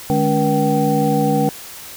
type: tone cluster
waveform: sine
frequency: 151.2 / 209.8 / 281.6 / 481.2 / 770 Hz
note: D#3 / G#3 / C#4 / B4 / G5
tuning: -49 / +18 / +27 / -45 / -31 cents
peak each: -20 dBFS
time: 0.1-1.49 s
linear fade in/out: 0 ms
effects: white hiss -35 dBFS RMS until 1.96 s